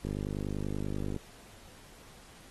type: click train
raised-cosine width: 3 ms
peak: -22 dBFS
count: 57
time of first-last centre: 0.05-1.163 s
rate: 50.3 Hz
effects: pink hiss -55 dBFS RMS until 2.5 s + AAC 32 kbps